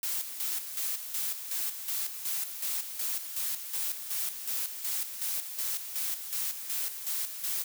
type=noise with tremolo; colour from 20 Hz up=blue; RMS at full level=-32 dBFS; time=0.03-7.64 s; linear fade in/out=2 ms; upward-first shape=square; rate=2.7 Hz; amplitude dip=60%; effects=none